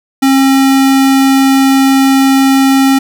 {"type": "tone", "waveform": "square", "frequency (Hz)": 269.4, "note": "C#4", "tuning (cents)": -49, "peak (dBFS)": -6, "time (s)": [0.22, 2.99], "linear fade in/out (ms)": 10, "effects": []}